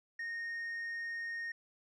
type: tone with tanh clipping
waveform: triangle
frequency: 1851 Hz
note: A#6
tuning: 13 cents flat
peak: -38 dBFS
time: 0.19-1.52 s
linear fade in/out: 5 ms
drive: 7 dB
effects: none